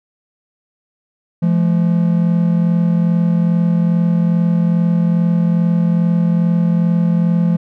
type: tone pair together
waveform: triangle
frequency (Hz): 170.8 / 213.2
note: F3 / G#3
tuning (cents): -38 / +46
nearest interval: major third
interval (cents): 384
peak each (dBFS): -10 / -17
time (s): 1.42-7.57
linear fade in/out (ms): 10
effects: none